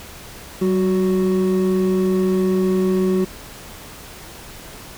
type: tone pair together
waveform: triangle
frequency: 189.98 / 370 Hz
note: F#3 / F#4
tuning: +46 / 0 cents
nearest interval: octave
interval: 1154 cents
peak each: -16 dBFS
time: 0.61-3.25 s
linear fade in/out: 10 ms
effects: pink hiss -38 dBFS RMS until 4.97 s